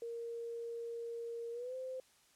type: tone with pitch glide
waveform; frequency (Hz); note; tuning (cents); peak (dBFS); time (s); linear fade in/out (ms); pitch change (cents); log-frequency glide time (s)
sine; 466.2 to 517.3; A#4 to C5; 0 to -20; -40; 0.02-2; 2; +180; 1.52-1.75
effects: white hiss -68 dBFS RMS until 2.35 s + low-pass 10000 Hz 12 dB/octave